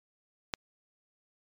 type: click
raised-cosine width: 0.2 ms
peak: -13 dBFS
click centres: 0.538 s
effects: MP3 96 kbps